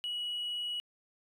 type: tone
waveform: triangle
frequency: 2921 Hz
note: F#7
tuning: 23 cents flat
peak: -31 dBFS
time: 0.04-0.8 s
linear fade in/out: 0 ms
effects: tanh soft clip ceiling -29 dBFS